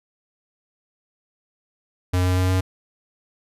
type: tone with pitch steps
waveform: square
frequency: 90.6 / 91.39 / 92.18 / 92.99 Hz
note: F#2 / F#2 / F#2 / F#2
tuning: -36 / -21 / -6 / +9 cents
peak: -18 dBFS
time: 2.13-2.61 s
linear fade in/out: 10 ms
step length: 120 ms
effects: resampled to 32000 Hz